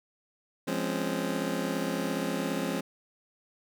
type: chord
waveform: 25% pulse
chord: Db major seventh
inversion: first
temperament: just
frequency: 173.24 / 207.9 / 259.9 / 277.2 Hz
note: F3 / Ab3 / C4 / Db4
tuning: -14 / +2 / -11 / 0 cents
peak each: -31 dBFS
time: 0.67-2.81 s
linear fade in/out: 10 ms
effects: none